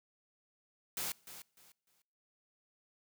white noise with echo, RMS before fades -38 dBFS, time 0.97-1.12 s, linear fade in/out 2 ms, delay 300 ms, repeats 3, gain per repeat -12 dB, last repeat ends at 2.02 s, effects noise-tail reverb RT60 0.9 s tail -25 dB re dry

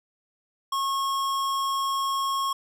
sine tone with hard clipping, 1090 Hz, C#6, 29 cents flat, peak -26 dBFS, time 0.72-2.53 s, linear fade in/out 5 ms, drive 17 dB, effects none

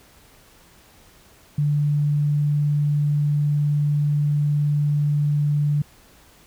sine tone, 146.83 Hz, D3, in tune, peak -17 dBFS, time 1.58-5.82 s, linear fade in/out 5 ms, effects pink hiss -52 dBFS RMS until 6.46 s

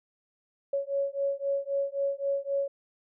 sine beating tone pair, 554.4 / 558.2 Hz, C#5 / C#5, 0 / +12 cents, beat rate 3.8 Hz, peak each -30 dBFS, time 0.73-2.68 s, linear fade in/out 5 ms, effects none

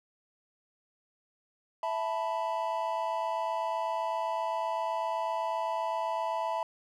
triangle chord, E suspended fourth, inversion none, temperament equal, 659.3 / 880 / 987.8 Hz, E5 / A5 / B5, 0 / 0 / 0 cents, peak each -32 dBFS, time 1.83-6.63 s, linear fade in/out 2 ms, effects none

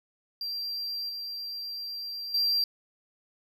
triangle tone with level steps, 4727 Hz, D8, 10 cents sharp, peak -30 / -33 / -22 dBFS, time 0.41-2.64 s, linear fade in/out 2 ms, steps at 1.09 / 2.34 s, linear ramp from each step 5 ms, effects none

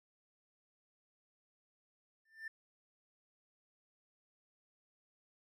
triangle tone with exponential growth, 1784 Hz, A6, 23 cents sharp, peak -36 dBFS, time 2.25-2.48 s, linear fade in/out 5 ms, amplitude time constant 49 ms, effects tanh soft clip ceiling -37 dBFS

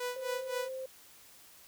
sawtooth tone with tremolo, 493.9 Hz, B4, in tune, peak -29 dBFS, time 0-0.69 s, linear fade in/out 5 ms, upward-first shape sine, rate 3.9 Hz, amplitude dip 90%
sine tone, 523.3 Hz, C5, in tune, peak -37 dBFS, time 0.16-0.86 s, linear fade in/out 5 ms
effects white hiss -57 dBFS RMS until 1.67 s

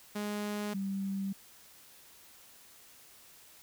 sawtooth / sine tone pair in turn, 207.7 / 195.27 Hz, G#3 / G3, 0 / -6 cents, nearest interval minor second, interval 106 cents, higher first, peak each -30 / -32 dBFS, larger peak first, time 0.15-0.74 / 0.74-1.33 s, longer neither, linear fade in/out 10 ms, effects white hiss -57 dBFS RMS until 3.62 s

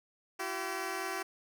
10% pulse tone pair together, 338.4 / 382.9 Hz, E4 / G4, +45 / -41 cents, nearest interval major second, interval 214 cents, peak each -31 / -28 dBFS, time 0.39-1.23 s, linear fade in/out 10 ms, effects none

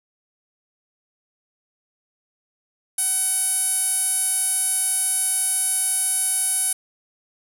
sawtooth tone with band-pass filter, 754 Hz, F#5, 32 cents sharp, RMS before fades -22 dBFS, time 2.98-6.73 s, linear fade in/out 5 ms, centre 10000 Hz, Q 9.9, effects 8-bit

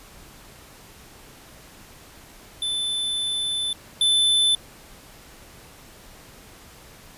square tone pair in turn, 3520 / 3520 Hz, A7 / A7, 0 / 0 cents, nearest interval unison, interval 0 cents, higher neither, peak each -24 / -17 dBFS, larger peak second, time 2.62-3.73 / 4.01-4.55 s, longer first, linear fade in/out 2 ms, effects pink hiss -47 dBFS RMS until 7.17 s + resampled to 32000 Hz

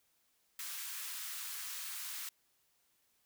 white high-pass noise, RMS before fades -43 dBFS, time 0.59-2.29 s, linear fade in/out 2 ms, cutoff 1100 Hz, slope 24 dB/octave, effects white hiss -75 dBFS RMS until 3.25 s

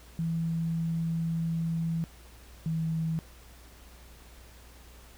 sine tone pair in turn, 164.8 / 161.6 Hz, E3 / E3, 0 / -34 cents, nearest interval unison, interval 34 cents, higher first, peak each -27 dBFS, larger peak neither, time 0.19-2.04 / 2.66-3.19 s, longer first, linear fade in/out 0 ms, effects added 60 Hz sine -51 dBFS peak until 5.17 s + pink hiss -55 dBFS RMS until 5.17 s

